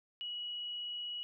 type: tone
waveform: sine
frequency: 2919 Hz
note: F#7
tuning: 24 cents flat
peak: -38 dBFS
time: 0.21-1.23 s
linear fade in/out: 0 ms
effects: none